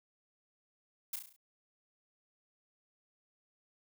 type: noise with echo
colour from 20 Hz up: blue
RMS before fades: -37 dBFS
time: 1.13-1.16 s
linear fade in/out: 5 ms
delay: 34 ms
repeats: 6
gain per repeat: -5 dB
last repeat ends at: 1.364 s
effects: none